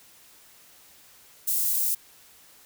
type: high-pass noise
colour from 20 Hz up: white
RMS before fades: -25 dBFS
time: 1.47-1.95 s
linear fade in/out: 10 ms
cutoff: 10000 Hz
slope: 12 dB/octave
effects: white hiss -54 dBFS RMS until 2.65 s